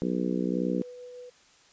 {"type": "harmonic tone", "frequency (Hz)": 61.74, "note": "B1", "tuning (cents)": 0, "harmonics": [3, 4, 5, 6, 7, 8], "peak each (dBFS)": [-30, -31, -32, -35, -36, -38], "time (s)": [0.02, 0.82], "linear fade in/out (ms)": 0}
{"type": "tone with tremolo", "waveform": "sine", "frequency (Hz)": 493.9, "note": "B4", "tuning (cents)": 0, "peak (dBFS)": -40, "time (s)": [0.53, 1.3], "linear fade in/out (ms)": 10, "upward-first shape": "triangle", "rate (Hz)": 6.4, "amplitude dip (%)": 25}
{"effects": ["white hiss -59 dBFS RMS until 1.72 s", "resampled to 16000 Hz"]}